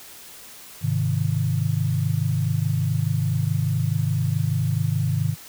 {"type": "chord", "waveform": "sine", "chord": "Ab major", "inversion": "none", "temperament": "equal", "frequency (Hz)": [103.83, 130.81, 155.56], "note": ["Ab2", "C3", "Eb3"], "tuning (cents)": [0, 0, 0], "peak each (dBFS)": -24, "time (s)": [0.81, 5.36], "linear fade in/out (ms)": 50, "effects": ["white hiss -43 dBFS RMS until 5.48 s"]}